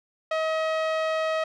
sawtooth tone with low-pass filter, 636 Hz, D#5, 38 cents sharp, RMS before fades -26 dBFS, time 0.31-1.44 s, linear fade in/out 5 ms, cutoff 3200 Hz, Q 0.69, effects none

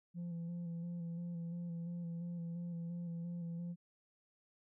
sine tone with vibrato, 170.9 Hz, F3, 37 cents flat, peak -37 dBFS, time 0.14-3.76 s, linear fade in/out 50 ms, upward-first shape square, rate 2.9 Hz, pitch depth 24 cents each way, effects tanh soft clip ceiling -39 dBFS

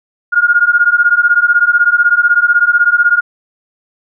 sine beating tone pair, 1417 / 1433 Hz, F6 / F6, +25 / +44 cents, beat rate 16 Hz, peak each -10 dBFS, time 0.32-3.21 s, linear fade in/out 20 ms, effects none

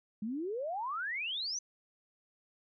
sine exponential sweep, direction up, 202.2 to 6180 Hz, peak -34 dBFS, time 0.22-1.59 s, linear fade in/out 5 ms, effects none

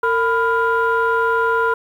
sine tone cluster, 456.5 / 996 / 1406 Hz, A#4 / B5 / F6, -36 / +14 / +11 cents, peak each -18 dBFS, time 0.03-1.74 s, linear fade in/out 5 ms, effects tanh soft clip ceiling -8 dBFS + 8-bit

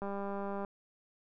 click train, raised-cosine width 1 ms, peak -26 dBFS, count 126, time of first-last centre 0.02-0.648 s, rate 199 Hz, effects none

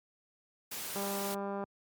white noise, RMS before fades -40 dBFS, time 0.71-1.35 s, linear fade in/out 10 ms
click train, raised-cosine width 1 ms, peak -25 dBFS, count 136, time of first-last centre 0.96-1.638 s, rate 199 Hz
effects high-pass 100 Hz 12 dB/octave + Opus 48 kbps

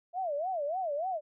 sine tone with vibrato, 659.3 Hz, E5, in tune, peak -30 dBFS, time 0.13-1.21 s, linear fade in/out 50 ms, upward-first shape sine, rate 3.4 Hz, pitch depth 260 cents each way, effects none

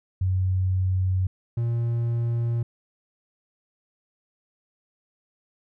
sine / triangle tone pair in turn, 93.2 / 117.42 Hz, F#2 / A#2, +13 / +13 cents, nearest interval major third, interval 400 cents, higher second, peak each -20 dBFS, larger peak neither, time 0.21-1.27 / 1.57-2.63 s, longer neither, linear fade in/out 5 ms, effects none

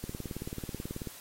click train, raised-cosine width 3 ms, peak -24 dBFS, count 20, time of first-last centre 0.04-1.073 s, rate 18.4 Hz, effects white hiss -49 dBFS RMS until 1.2 s + AAC 48 kbps

